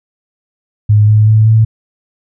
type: tone with pitch steps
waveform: sine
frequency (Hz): 105.3 / 107.14 / 109.01 / 110.92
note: G#2 / A2 / A2 / A2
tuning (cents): +24 / -46 / -16 / +14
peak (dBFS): -4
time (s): 0.89-1.65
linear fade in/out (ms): 10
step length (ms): 190
effects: none